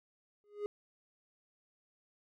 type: tone with exponential growth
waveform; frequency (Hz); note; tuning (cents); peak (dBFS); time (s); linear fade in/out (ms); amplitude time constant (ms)
triangle; 413.6; G#4; -7; -29; 0.44-0.66; 0; 47
effects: none